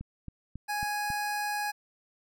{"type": "click train", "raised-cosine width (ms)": 5, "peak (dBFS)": -27, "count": 5, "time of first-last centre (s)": [0.01, 1.103], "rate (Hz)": 3.66}
{"type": "tone", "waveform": "25% pulse", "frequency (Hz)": 830.6, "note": "G#5", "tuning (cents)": 0, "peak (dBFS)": -26, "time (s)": [0.68, 1.72], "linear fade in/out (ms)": 20}
{"effects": []}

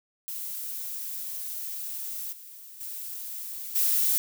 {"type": "noise with level steps", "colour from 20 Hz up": "violet", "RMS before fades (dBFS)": [-35, -46, -37, -24], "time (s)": [0.28, 4.18], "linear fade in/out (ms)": 0, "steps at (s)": [2.32, 2.8, 3.75], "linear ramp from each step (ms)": 10, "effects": []}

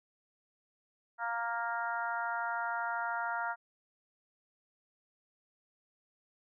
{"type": "harmonic tone", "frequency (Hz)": 233.1, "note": "A#3", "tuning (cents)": 0, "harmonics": [3, 4, 5, 6, 7, 8], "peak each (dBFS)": [-39, -37, -47, -36, -46, -47], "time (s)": [1.18, 3.56], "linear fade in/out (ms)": 50, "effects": []}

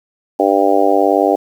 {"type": "harmonic tone", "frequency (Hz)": 98.9, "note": "G2", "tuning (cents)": 16, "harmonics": [3, 4, 5, 6, 7, 8], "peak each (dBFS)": [-17, -17, -17, -17, -17, -17], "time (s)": [0.39, 1.36], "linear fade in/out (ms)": 10, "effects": ["7-bit"]}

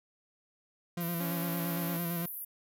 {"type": "tone with vibrato", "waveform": "40% pulse", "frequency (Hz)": 170.7, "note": "F3", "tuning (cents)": -39, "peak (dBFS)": -32, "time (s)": [0.97, 2.26], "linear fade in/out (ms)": 5, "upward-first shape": "square", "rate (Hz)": 8.8, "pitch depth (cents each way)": 29}
{"type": "band-pass noise", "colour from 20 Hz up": "white", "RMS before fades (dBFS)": -41, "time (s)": [1, 2.45], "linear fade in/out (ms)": 10, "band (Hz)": [11000, 15000], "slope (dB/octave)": 96}
{"type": "tone", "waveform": "sawtooth", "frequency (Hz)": 279.3, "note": "C#4", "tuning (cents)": 13, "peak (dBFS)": -35, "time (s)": [1.2, 1.97], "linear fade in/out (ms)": 5}
{"effects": []}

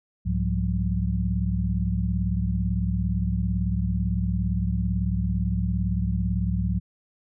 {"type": "tone cluster", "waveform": "sine", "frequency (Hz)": [66.1, 104.7, 176.4, 194.2], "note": ["C2", "G#2", "F3", "G3"], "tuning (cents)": [18, 15, 18, -16], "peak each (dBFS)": [-26, -27, -27, -33], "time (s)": [0.25, 6.8], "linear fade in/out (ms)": 20, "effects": []}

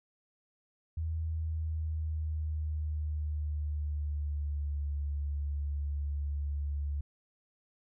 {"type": "tone with pitch glide", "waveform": "sine", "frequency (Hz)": [80.4, 72.04], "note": ["E2", "D2"], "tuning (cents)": [-43, -33], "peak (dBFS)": -31, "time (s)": [0.97, 7.01], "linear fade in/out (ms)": 5, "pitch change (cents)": -190, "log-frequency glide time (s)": [1.19, 4.89], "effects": []}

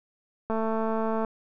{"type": "click train", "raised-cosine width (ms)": 1, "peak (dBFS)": -16, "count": 167, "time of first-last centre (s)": [0.5, 1.248], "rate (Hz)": 222, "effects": []}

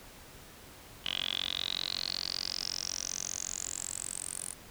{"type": "tone with band-pass filter sweep", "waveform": "10% pulse", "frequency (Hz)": 45.3, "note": "F#1", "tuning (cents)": -36, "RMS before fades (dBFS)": -37, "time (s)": [1.04, 4.54], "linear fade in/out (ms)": 20, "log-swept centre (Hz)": [3100, 9500], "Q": 9.8, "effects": ["pink hiss -52 dBFS RMS until 4.7 s"]}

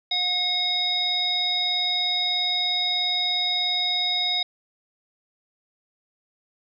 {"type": "harmonic tone with a mistuned harmonic", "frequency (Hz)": 720, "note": "F#5", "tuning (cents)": -47, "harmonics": [1, 3, 5, 7], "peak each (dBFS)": [-33, -32, -22, -32], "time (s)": [0.11, 4.43], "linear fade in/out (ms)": 5, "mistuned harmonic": 5, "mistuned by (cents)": 76, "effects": []}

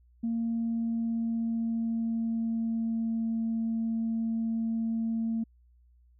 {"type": "tone with pitch glide", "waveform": "sine", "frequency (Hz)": [230, 226.4], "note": ["A#3", "A3"], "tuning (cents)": [-23, 50], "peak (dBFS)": -26, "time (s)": [0.23, 5.44], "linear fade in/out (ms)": 10, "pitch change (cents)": -27, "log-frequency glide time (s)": [0.51, 3.34], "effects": ["tanh soft clip ceiling -23 dBFS", "added 60 Hz sine -58 dBFS peak until 6.19 s"]}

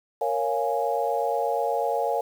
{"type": "chord", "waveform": "sine", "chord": "Bb minor seventh", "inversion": "none", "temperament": "equal", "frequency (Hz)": [466.2, 554.4, 698.5, 830.6], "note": ["Bb4", "Db5", "F5", "Ab5"], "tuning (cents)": [0, 0, 0, 0], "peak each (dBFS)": -28, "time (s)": [0.21, 2.21], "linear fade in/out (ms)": 5, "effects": ["8-bit"]}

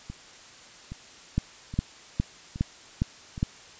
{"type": "two click trains", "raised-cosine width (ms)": 5, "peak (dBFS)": [-24, -11], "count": [5, 6], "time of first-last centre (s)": [[0.1, 3.379], [1.38, 3.429]], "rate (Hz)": [1.22, 2.44], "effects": ["white hiss -49 dBFS RMS until 3.79 s", "resampled to 16000 Hz"]}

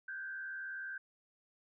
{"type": "tone with frequency modulation", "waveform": "sine", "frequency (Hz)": 1562, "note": "G6", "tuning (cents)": -7, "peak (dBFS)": -40, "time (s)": [0.08, 0.98], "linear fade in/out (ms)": 5, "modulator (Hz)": 79.1, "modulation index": 0.74, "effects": []}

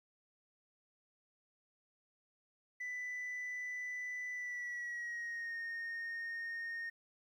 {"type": "tone with pitch glide", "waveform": "sine", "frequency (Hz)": [1989, 1845.1], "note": ["B6", "A#6"], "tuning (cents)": [12, -18], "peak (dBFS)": -37, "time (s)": [2.8, 6.9], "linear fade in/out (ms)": 10, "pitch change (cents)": -130, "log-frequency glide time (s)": [4.32, 5.56], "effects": ["tanh soft clip ceiling -38 dBFS", "12-bit"]}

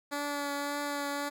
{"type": "tone with vibrato", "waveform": "10% pulse", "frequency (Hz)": 286.9, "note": "D4", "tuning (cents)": -40, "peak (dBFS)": -24, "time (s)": [0.11, 1.3], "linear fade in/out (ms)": 20, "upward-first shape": "triangle", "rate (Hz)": 1.8, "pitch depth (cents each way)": 18, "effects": []}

